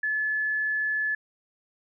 sine tone, 1723 Hz, A6, 37 cents flat, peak -24 dBFS, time 0.03-1.15 s, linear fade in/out 5 ms, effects none

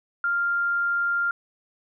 sine tone, 1396 Hz, F6, 1 cent flat, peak -21 dBFS, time 0.24-1.31 s, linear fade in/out 2 ms, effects none

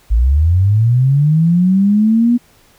sine linear sweep, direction up, 51.1 to 244.2 Hz, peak -8 dBFS, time 0.1-2.38 s, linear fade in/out 20 ms, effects pink hiss -50 dBFS RMS until 2.78 s

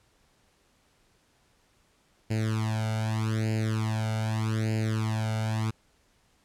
sawtooth tone with flanger, 110 Hz, A2, in tune, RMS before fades -28 dBFS, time 2.3-5.71 s, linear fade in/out 10 ms, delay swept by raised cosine 0.42 to 1.39 ms, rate 0.82 Hz, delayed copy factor +1, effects pink hiss -66 dBFS RMS until 6.44 s + low-pass 10000 Hz 12 dB/octave

